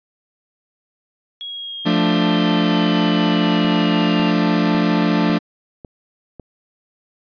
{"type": "exponential sweep", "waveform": "sine", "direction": "down", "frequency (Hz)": [3322, 2794], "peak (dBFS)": -27, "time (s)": [1.41, 4.31], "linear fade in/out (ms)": 0}
{"type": "chord", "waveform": "40% pulse", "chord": "D minor", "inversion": "first", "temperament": "equal with one note detuned", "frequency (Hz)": [174.61, 220, 294.7], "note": ["F3", "A3", "D4"], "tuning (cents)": [0, 0, 6], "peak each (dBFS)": -18, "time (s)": [1.85, 5.39], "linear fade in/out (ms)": 20}
{"type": "click train", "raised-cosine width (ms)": 2, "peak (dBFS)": -22, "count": 6, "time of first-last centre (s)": [3.65, 6.397], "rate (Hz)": 1.82}
{"effects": ["resampled to 11025 Hz"]}